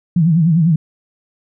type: tone with vibrato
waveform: sine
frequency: 164.81 Hz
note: E3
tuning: in tune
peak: -9 dBFS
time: 0.16-0.76 s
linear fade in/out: 5 ms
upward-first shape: sine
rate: 10 Hz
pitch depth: 130 cents each way
effects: none